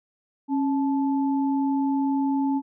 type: tone pair together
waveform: sine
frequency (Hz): 273.7 / 869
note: C#4 / A5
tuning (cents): -22 / -22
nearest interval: octave + minor sixth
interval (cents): 2000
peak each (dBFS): -21 / -30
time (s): 0.48-2.62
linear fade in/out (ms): 50
effects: none